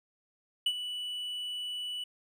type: tone with ADSR envelope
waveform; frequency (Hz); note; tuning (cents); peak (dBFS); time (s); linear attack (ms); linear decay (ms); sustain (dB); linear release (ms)
triangle; 2960; F#7; 0; -22; 0.66-2.04; 5; 59; -11; 5
effects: none